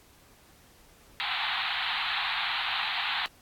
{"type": "band-pass noise", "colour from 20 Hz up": "white", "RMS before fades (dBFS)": -31, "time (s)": [1.2, 3.26], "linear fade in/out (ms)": 0, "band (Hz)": [730, 4100], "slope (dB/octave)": 96, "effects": ["pink hiss -58 dBFS RMS until 3.41 s", "AAC 64 kbps"]}